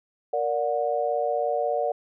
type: chord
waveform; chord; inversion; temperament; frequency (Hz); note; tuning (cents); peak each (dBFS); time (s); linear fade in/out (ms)
sine; Bb augmented; none; just; 466.2 / 582.7 / 728.4; Bb4 / D5 / F#5; 0 / -14 / -27; -28 / -26 / -27; 0.33-1.92; 5
effects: none